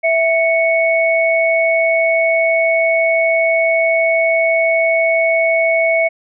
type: tone pair together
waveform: sine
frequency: 658.3 / 2217 Hz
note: E5 / C#7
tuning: -3 / 0 cents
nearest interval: octave + major sixth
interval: 2103 cents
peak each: -13 / -15 dBFS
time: 0.03-6.09 s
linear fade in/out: 20 ms
effects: none